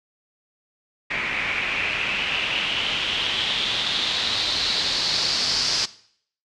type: noise with low-pass filter sweep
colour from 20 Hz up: white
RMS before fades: -24 dBFS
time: 1.1-5.86 s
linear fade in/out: 10 ms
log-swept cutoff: 2200 to 5100 Hz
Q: 4.6
effects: noise-tail reverb RT60 0.6 s tail -18 dB re dry + low-pass 8000 Hz 12 dB/octave